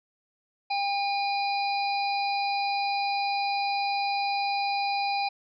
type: harmonic tone with a mistuned harmonic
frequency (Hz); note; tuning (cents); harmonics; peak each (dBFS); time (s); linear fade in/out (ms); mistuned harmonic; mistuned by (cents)
812; G#5; -39; 1 / 3 / 5 / 6; -26 / -33 / -36 / -37; 0.7-5.29; 10; 1; -22
effects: none